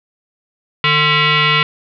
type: tone with frequency modulation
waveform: sine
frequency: 449.2 Hz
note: A4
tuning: 36 cents sharp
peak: -10 dBFS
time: 0.84-1.63 s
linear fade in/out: 2 ms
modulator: 601 Hz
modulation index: 5
effects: none